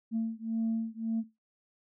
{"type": "beating tone pair", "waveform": "sine", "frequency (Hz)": [224.5, 226.3], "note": ["A3", "A3"], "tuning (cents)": [35, 49], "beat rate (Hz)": 1.8, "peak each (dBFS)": -31, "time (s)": [0.11, 1.24], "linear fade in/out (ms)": 50, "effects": ["noise-tail reverb RT60 0.2 s tail -17 dB re dry", "tanh soft clip ceiling -24 dBFS"]}